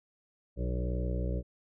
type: harmonic tone with a mistuned harmonic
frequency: 61.4 Hz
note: B1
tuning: 9 cents flat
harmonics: 1 / 2 / 3 / 5 / 6 / 7 / 8 / 9 / 10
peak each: -31 / -37 / -39 / -43 / -47 / -44 / -46 / -43 / -55 dBFS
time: 0.56-1.43 s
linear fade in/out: 50 ms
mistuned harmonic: 9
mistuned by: +17 cents
effects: none